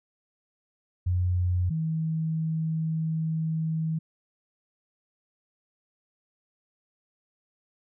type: tone pair in turn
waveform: sine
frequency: 89.8 / 160.01 Hz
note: F2 / D#3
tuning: +49 / +49 cents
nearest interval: minor seventh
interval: 1000 cents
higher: second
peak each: -22 / -25 dBFS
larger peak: first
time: 1.06-1.7 / 1.7-3.99 s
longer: second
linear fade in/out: 10 ms
effects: none